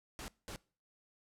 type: noise bursts at uneven times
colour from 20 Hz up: pink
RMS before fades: -45 dBFS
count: 2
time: 0.19-0.28 / 0.48-0.56 s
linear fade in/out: 0 ms
effects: noise-tail reverb RT60 0.4 s tail -23 dB re dry + low-pass 11000 Hz 12 dB/octave